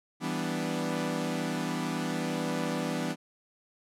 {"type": "chord", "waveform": "sawtooth", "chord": "E minor seventh", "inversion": "none", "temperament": "equal", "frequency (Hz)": [164.81, 196, 246.9, 293.7], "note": ["E3", "G3", "B3", "D4"], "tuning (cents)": [0, 0, 0, 0], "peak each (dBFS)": [-31, -33, -30, -32], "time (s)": [0.2, 3.16], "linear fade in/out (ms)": 50, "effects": ["low-pass 11000 Hz 12 dB/octave"]}